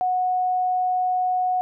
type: tone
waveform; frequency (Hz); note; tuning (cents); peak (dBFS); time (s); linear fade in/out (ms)
sine; 734; F#5; -14; -19; 0.01-1.61; 0
effects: none